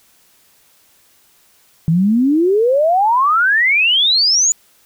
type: exponential sweep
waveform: sine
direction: up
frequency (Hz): 155.9 to 7040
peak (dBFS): -10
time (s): 1.88-4.52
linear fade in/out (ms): 0
effects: white hiss -53 dBFS RMS until 4.85 s

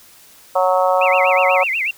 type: harmonic tone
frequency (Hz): 184.6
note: F#3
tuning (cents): -4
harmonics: 3 / 4 / 5 / 6 / 7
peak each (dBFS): -16 / -18 / -20 / -22 / -23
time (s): 0.55-1.64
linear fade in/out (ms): 10
type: tone with vibrato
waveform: sine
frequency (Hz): 2371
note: D7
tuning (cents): +16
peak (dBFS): -17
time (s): 1.01-1.91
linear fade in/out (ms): 5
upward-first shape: sine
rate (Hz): 8.2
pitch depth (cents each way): 270
effects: white hiss -46 dBFS RMS until 1.97 s

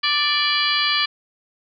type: harmonic tone with a mistuned harmonic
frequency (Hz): 587.3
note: D5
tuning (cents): 0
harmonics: 2 / 3 / 4 / 5 / 6 / 7 / 8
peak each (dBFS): -25 / -25 / -25 / -25 / -25 / -25 / -25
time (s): 0.03-1.06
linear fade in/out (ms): 10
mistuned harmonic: 6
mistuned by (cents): -81
effects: none

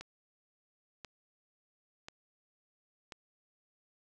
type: click train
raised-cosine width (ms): 0.2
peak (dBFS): -27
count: 4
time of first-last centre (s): 0.01-3.122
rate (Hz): 0.964
effects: none

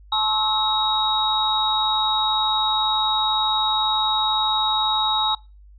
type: tone cluster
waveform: sine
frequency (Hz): 861 / 1077 / 1304 / 3798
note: A5 / C6 / E6 / A#7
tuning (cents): -38 / +50 / -19 / +32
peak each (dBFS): -23 / -29 / -28 / -21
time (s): 0.12-5.35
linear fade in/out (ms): 5
effects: noise-tail reverb RT60 0.3 s tail -24 dB re dry + added 50 Hz sine -44 dBFS peak until 5.78 s

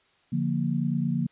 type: chord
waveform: sine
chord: Bb major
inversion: first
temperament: equal with one note detuned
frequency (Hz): 144.89 / 174.61 / 233.1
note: D3 / F3 / Bb3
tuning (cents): -23 / 0 / 0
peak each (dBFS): -28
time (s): 0.32-1.27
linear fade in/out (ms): 10
effects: white hiss -64 dBFS RMS until 1.31 s + resampled to 8000 Hz

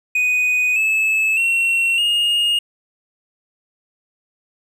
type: tone with pitch steps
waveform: triangle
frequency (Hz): 2489 / 2604 / 2724 / 2849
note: D#7 / E7 / F7 / F7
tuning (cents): 0 / -22 / -44 / +34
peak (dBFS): -13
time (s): 0.15-2.59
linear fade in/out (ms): 5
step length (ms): 610
effects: none

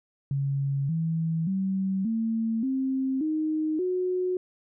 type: tone with pitch steps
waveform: sine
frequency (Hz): 138.59 / 162.92 / 191.52 / 225.1 / 264.7 / 311.1 / 365.7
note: C#3 / E3 / G3 / A3 / C4 / D#4 / F#4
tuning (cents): 0 / -20 / -40 / +40 / +20 / 0 / -20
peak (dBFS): -24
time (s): 0.31-4.37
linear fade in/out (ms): 2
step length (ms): 580
effects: none

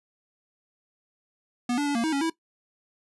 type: tone with pitch steps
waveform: square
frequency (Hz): 243.5 / 289.6 / 286.7 / 232.2 / 317.4 / 278.5 / 326.5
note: B3 / D4 / D4 / A#3 / D#4 / C#4 / E4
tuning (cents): -24 / -24 / -42 / -7 / +35 / +8 / -17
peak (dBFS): -24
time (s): 1.69-2.299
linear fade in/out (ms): 5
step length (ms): 87
effects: noise-tail reverb RT60 0.1 s tail -18 dB re dry + resampled to 24000 Hz

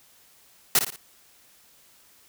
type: noise with echo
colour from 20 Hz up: white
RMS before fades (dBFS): -18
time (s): 0.75-0.79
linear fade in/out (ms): 2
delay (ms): 57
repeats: 3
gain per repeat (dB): -8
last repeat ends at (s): 0.961
effects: white hiss -57 dBFS RMS until 2.28 s

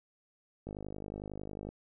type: click train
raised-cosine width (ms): 2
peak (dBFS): -28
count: 53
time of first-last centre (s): 0.67-1.69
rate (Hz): 51
effects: none

